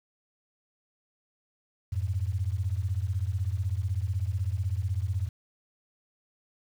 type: beating tone pair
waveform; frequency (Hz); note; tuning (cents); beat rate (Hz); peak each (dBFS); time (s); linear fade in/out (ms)
sine; 87.8 / 103.8; F2 / G#2; +10 / 0; 16; -29 / -30; 1.92-5.29; 10
effects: 9-bit